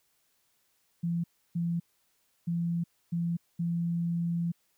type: tone bursts at uneven times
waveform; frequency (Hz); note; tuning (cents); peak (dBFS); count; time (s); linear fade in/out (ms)
sine; 170; F3; -46; -27; 5; 1.03-1.24 / 1.55-1.8 / 2.47-2.84 / 3.12-3.37 / 3.59-4.52; 10
effects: white hiss -72 dBFS RMS until 4.77 s